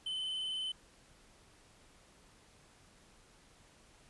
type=tone with vibrato; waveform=triangle; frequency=3046 Hz; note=F#7; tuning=50 cents sharp; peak=-34 dBFS; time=0.06-0.72 s; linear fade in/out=5 ms; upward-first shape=triangle; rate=20 Hz; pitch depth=27 cents each way; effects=pink hiss -63 dBFS RMS until 4.09 s + resampled to 24000 Hz